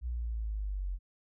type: linear sweep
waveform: sine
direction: down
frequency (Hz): 61.74 to 44.38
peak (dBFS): -32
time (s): 0.01-0.99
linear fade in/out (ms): 50
effects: none